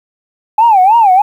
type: tone with vibrato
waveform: sine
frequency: 830.6 Hz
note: G#5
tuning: in tune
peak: -3 dBFS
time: 0.58-1.22 s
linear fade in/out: 5 ms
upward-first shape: sine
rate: 3.2 Hz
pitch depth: 220 cents each way
effects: tanh soft clip ceiling 0 dBFS + 7-bit